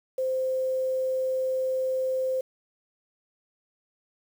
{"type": "tone with quantisation", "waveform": "sine", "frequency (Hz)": 520, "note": "C5", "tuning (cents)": -11, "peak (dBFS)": -24, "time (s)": [0.18, 2.41], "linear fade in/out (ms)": 5, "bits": 8, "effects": []}